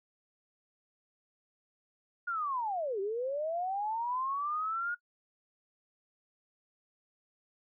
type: linear two-way sweep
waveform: sine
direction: down then up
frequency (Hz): 1444 to 378.4 to 1444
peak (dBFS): -31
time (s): 2.27-4.95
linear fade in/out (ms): 10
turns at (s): 3
effects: noise-tail reverb RT60 0.1 s tail -22 dB re dry